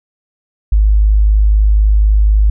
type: tone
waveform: sine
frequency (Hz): 52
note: G#1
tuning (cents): +3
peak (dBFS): -6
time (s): 0.72-2.5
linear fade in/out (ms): 5
effects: none